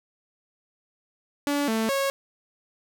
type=tone with pitch steps; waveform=sawtooth; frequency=287.1 / 222.4 / 549 Hz; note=D4 / A3 / C#5; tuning=-39 / +19 / -17 cents; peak=-19 dBFS; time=1.47-2.1 s; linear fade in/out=0 ms; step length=210 ms; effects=none